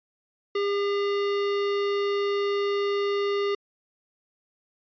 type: tone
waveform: square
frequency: 403.4 Hz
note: G4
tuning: 50 cents sharp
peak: -24 dBFS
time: 0.55-3.55 s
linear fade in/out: 5 ms
effects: resampled to 11025 Hz